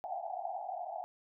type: band-pass noise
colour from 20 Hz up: white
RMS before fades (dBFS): -40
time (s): 0.04-1.04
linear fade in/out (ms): 0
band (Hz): 670 to 810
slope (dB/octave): 96
effects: none